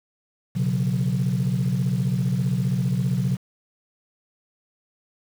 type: chord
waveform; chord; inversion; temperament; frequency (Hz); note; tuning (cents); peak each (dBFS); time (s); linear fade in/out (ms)
sine; B suspended second; none; equal with one note detuned; 123.47 / 138.59 / 181.92; B2 / C#3 / F#3; 0 / 0 / -29; -23; 0.55-3.37; 20
effects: tanh soft clip ceiling -15 dBFS + 7-bit